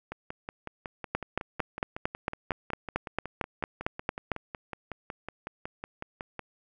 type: two click trains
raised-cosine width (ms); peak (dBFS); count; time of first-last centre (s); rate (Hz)
0.5; -12 / -21; 15 / 35; 1.15-4.317 / 0.12-6.393; 4.42 / 5.42
effects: none